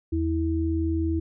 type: tone pair together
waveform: sine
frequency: 81.42 / 325.7 Hz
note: E2 / E4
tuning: -21 / -21 cents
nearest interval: 2 octaves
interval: 2400 cents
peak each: -25 dBFS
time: 0.12-1.2 s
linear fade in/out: 10 ms
effects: none